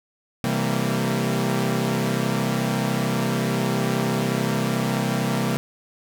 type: chord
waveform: sawtooth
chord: C dominant seventh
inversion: none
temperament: equal with one note detuned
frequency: 130.81 / 164.81 / 196 / 229.5 Hz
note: C3 / E3 / G3 / Bb3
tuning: 0 / 0 / 0 / -27 cents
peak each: -22 / -24 / -23 / -22 dBFS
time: 0.44-5.57 s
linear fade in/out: 0 ms
effects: none